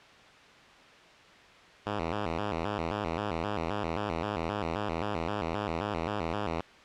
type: tone with vibrato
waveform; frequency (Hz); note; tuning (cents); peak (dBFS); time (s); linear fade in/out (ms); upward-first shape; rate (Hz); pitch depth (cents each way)
5% pulse; 92.5; F#2; 0; -19; 1.86-6.61; 5; square; 3.8; 200
effects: white hiss -53 dBFS RMS until 6.84 s + low-pass 3000 Hz 12 dB/octave